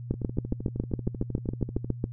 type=two click trains; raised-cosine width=3 ms; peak=-13 / -21 dBFS; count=15 / 23; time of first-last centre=0.11-2.041 / 0.14-1.845 s; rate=7.25 / 12.9 Hz; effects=noise-tail reverb RT60 0.1 s tail -25 dB re dry + added 120 Hz sine -36 dBFS peak until 2.12 s